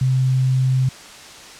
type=tone; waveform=sine; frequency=130.1 Hz; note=C3; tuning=9 cents flat; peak=-14 dBFS; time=0.01-0.89 s; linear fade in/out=5 ms; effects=white hiss -39 dBFS RMS until 1.59 s + low-pass 7000 Hz 12 dB/octave